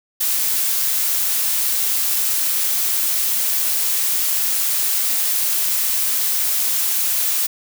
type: noise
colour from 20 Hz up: blue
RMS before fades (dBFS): -19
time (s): 0.2-7.47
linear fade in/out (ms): 10
effects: none